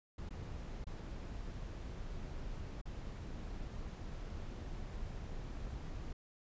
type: noise with dropouts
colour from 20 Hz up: brown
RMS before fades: -44 dBFS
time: 0.18-6.13 s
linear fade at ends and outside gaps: 5 ms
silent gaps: 0.292-0.306 / 0.843-0.868 / 2.815-2.855 s
effects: resampled to 16000 Hz